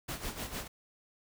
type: noise with tremolo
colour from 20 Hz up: pink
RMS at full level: -37 dBFS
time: 0.08-0.68 s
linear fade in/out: 10 ms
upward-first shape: sine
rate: 6.6 Hz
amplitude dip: 70%
effects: none